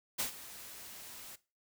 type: noise with ADSR envelope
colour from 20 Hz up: white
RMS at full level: -33 dBFS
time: 0.18-1.36 s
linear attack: 20 ms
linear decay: 110 ms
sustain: -16 dB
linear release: 10 ms
effects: noise-tail reverb RT60 0.3 s tail -18 dB re dry